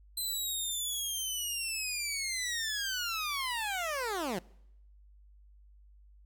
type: linear sweep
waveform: 15% pulse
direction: down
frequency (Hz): 4089 to 164.81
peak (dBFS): -26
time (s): 0.17-4.39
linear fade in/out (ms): 5
effects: noise-tail reverb RT60 0.8 s tail -24 dB re dry + added 50 Hz sine -55 dBFS peak until 6.25 s